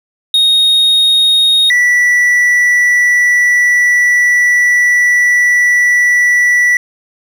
triangle tone pair in turn, 3729 / 1958.3 Hz, A#7 / B6, 0 / -15 cents, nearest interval major seventh, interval 1115 cents, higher first, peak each -5 dBFS, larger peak neither, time 0.34-1.7 / 1.7-6.77 s, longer second, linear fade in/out 2 ms, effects none

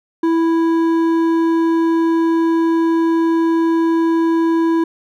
sine tone with hard clipping, 329.6 Hz, E4, in tune, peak -14 dBFS, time 0.23-4.84 s, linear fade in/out 5 ms, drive 8 dB, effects none

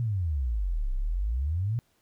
sine exponential two-way sweep, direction down then up, 123.47 to 30.87 to 123.47 Hz, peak -25 dBFS, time 0-1.79 s, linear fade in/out 0 ms, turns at 0.93 s, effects pink hiss -69 dBFS RMS until 2.01 s

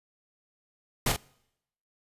pink noise with echo, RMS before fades -25 dBFS, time 1.06-1.12 s, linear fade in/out 5 ms, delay 44 ms, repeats 1, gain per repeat -6 dB, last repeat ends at 1.164 s, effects noise-tail reverb RT60 0.8 s tail -25 dB re dry + resampled to 32000 Hz

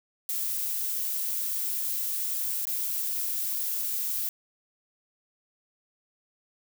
violet noise with dropouts, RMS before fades -30 dBFS, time 0.29-4.29 s, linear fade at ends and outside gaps 1 ms, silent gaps 2.653-2.67 s, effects none

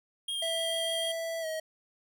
square tone with vibrato, 3224 Hz, G7, 48 cents sharp, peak -32 dBFS, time 0.28-1.12 s, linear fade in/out 5 ms, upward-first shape triangle, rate 6.7 Hz, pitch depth 19 cents each way
square tone with pitch glide, 659.3 to 634.3 Hz, E5 to D#5, 0 to +33 cents, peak -33 dBFS, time 0.42-1.6 s, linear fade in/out 5 ms, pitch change -67 cents, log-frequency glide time 1.41-1.46 s
effects none

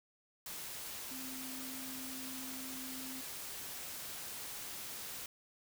sine tone in noise, 260.7 Hz, C4, 6 cents flat, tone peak -47 dBFS, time 1.11-3.21 s, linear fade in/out 2 ms, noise white, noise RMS -45 dBFS, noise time 0.46-5.26 s, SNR -5 dB, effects none

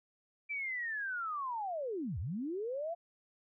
sine linear two-way sweep, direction down then up, 2349 to 69.2 to 700 Hz, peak -35 dBFS, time 0.49-2.95 s, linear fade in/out 20 ms, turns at 2.19 s, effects none

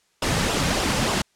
pink noise with flanger, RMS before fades -22 dBFS, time 0.22-1.22 s, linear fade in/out 5 ms, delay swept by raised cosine 0.46 to 3.06 ms, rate 3.4 Hz, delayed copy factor -0.5, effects white hiss -65 dBFS RMS until 1.35 s + low-pass 8000 Hz 12 dB/octave

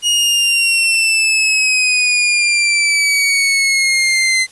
sawtooth exponential sweep, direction down, 2887 to 2053 Hz, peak -8 dBFS, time 0.02-4.47 s, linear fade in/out 50 ms, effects white hiss -44 dBFS RMS until 4.51 s + resampled to 24000 Hz

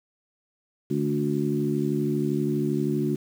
harmonic tone with a mistuned harmonic, 72.6 Hz, D2, 19 cents flat, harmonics 2 / 3 / 4 / 5, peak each -28 / -28 / -28 / -28 dBFS, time 0.9-3.16 s, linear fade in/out 10 ms, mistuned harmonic 2, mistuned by +25 cents, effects 8-bit

